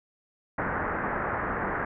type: low-pass noise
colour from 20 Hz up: white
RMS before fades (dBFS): -30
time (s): 0.58-1.85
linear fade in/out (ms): 5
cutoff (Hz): 1800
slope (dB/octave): 48
effects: none